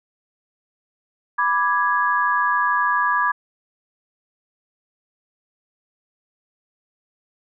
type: chord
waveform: sine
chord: G# diminished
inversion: first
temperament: equal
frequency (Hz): 987.8 / 1174.7 / 1661.2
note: B5 / D6 / G#6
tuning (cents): 0 / 0 / 0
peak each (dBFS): -21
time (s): 1.38-3.32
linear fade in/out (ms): 10
effects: none